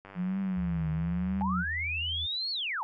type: click train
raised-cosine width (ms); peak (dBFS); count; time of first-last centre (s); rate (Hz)
0.5; -32; 135; 0.05-1.419; 97.9
type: tone with vibrato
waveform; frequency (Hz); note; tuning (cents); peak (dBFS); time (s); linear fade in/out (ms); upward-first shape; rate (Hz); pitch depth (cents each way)
sine; 174.61; F3; 0; -28; 0.15-1.65; 50; triangle; 1; 200
type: tone with pitch glide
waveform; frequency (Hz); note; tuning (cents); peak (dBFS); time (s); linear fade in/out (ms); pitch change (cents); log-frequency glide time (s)
sine; 74.7 to 81.46; D2 to E2; +30 to -20; -36; 0.56-2.27; 20; +150; 0.81-1.82
type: linear two-way sweep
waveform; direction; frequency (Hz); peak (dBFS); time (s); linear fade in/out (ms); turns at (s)
sine; up then down; 807 to 4435 to 807; -30; 1.41-2.83; 0; 2.51
effects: none